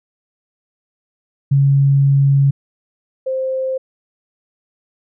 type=tone pair in turn; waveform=sine; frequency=138.8 / 524 Hz; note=C#3 / C5; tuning=+3 / +2 cents; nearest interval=octave + major seventh; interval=2299 cents; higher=second; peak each=-9 / -17 dBFS; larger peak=first; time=1.51-2.51 / 3.26-3.78 s; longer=first; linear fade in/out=10 ms; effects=none